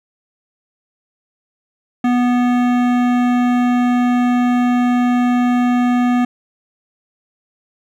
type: tone with hard clipping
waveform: sine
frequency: 245.5 Hz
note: B3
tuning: 10 cents flat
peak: -14 dBFS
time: 2.04-6.25 s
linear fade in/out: 5 ms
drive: 16 dB
effects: none